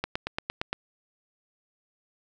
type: click train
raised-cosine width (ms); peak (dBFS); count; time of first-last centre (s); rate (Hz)
0.3; -12; 7; 0.04-0.73; 8.7
effects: none